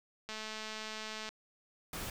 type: click train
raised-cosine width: 0.2 ms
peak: -25 dBFS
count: 218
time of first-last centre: 0.29-1.29 s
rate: 217 Hz
type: noise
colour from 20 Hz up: pink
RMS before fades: -41 dBFS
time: 1.93-2.1 s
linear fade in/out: 2 ms
effects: none